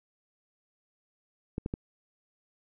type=clicks; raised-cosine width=3 ms; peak=-19 dBFS; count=3; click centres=1.581 / 1.661 / 1.739 s; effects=none